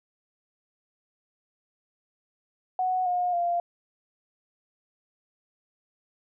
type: tone with pitch steps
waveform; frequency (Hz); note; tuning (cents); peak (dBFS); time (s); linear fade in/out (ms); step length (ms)
sine; 740 / 716.9 / 694.4; F#5 / F5 / F5; 0 / +45 / -10; -23; 2.79-3.6; 2; 270
effects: none